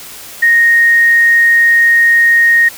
sine tone, 1862 Hz, A#6, 2 cents flat, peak -5 dBFS, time 0.42-2.69 s, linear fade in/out 10 ms, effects white hiss -31 dBFS RMS until 2.77 s

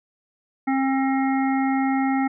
harmonic tone, 268 Hz, C4, 42 cents sharp, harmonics 1 / 3 / 5 / 7 / 8, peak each -20 / -25 / -33 / -34 / -34 dBFS, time 0.67-2.28 s, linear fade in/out 10 ms, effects none

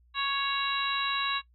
harmonic tone, 554.4 Hz, C#5, in tune, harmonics 2 / 3 / 4 / 5 / 6 / 7, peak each -31 / -35 / -38 / -33 / -44 / -32 dBFS, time 0.14-1.42 s, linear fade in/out 50 ms, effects noise-tail reverb RT60 0.1 s tail -19 dB re dry + added 60 Hz sine -59 dBFS peak until 1.54 s

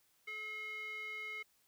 square tone with band-pass filter, 429.8 Hz, A4, 41 cents flat, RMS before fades -44 dBFS, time 0.27-1.43 s, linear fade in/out 10 ms, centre 2200 Hz, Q 5.8, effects white hiss -73 dBFS RMS until 1.67 s

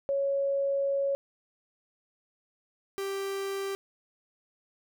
sine / 45% pulse tone pair in turn, 554.4 / 392 Hz, C#5 / G4, 0 / 0 cents, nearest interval tritone, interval 600 cents, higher first, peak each -25 / -31 dBFS, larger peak first, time 0.09-1.15 / 2.98-3.75 s, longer first, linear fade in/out 0 ms, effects none

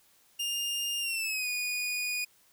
sawtooth tone with pitch glide, 2813 to 2463 Hz, F7 to D#7, +12 to -18 cents, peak -27 dBFS, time 0.39-2.25 s, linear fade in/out 10 ms, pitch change -230 cents, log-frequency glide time 1-1.48 s, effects white hiss -64 dBFS RMS until 2.52 s

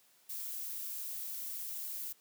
violet noise, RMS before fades -41 dBFS, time 0.29-2.13 s, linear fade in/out 10 ms, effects white hiss -67 dBFS RMS until 2.2 s + high-pass 150 Hz 12 dB/octave

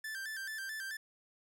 45% pulse tone with vibrato, 1661.2 Hz, G#6, in tune, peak -39 dBFS, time 0.04-0.97 s, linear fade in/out 5 ms, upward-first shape square, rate 4.6 Hz, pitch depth 93 cents each way, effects none

